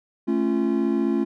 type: chord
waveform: triangle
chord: A augmented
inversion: none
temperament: just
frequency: 220 / 275 / 343.8 Hz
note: A3 / C#4 / E#4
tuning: 0 / -14 / -27 cents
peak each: -22 dBFS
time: 0.27-1.25 s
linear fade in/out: 20 ms
effects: none